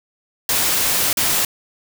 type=noise with dropouts; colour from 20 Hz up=white; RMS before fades=-18 dBFS; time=0.49-1.45 s; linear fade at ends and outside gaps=2 ms; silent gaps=1.13-1.171 s; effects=none